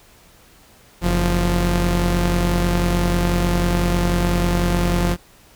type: tone pair together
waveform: sawtooth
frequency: 46.16 / 174.61 Hz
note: F#1 / F3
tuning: -3 / 0 cents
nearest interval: octave + major seventh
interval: 2303 cents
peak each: -15 dBFS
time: 1.01-5.17 s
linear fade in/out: 50 ms
effects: pink hiss -50 dBFS RMS until 5.55 s